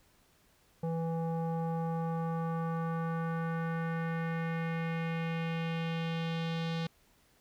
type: tone with low-pass filter sweep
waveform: square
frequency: 164.81 Hz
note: E3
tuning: in tune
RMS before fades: -34 dBFS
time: 0.83-6.87 s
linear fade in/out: 5 ms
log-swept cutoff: 670 to 3900 Hz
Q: 2.3
effects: pink hiss -67 dBFS RMS until 7.4 s